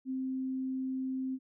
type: tone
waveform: sine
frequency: 261.6 Hz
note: C4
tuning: in tune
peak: -32 dBFS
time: 0.05-1.39 s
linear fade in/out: 50 ms
effects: none